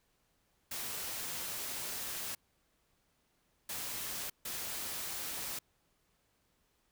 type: noise bursts at uneven times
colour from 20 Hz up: white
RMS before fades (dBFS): -40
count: 3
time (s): 0.71-2.35 / 3.69-4.3 / 4.45-5.59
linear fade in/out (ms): 5
effects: pink hiss -75 dBFS RMS until 6.91 s